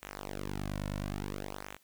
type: tone with flanger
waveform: sawtooth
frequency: 49.55 Hz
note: G1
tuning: 19 cents sharp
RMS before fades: -39 dBFS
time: 0.02-1.77 s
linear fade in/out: 10 ms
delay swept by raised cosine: 0.2 to 2.5 ms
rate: 0.58 Hz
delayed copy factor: -0.95
effects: white hiss -68 dBFS RMS until 1.83 s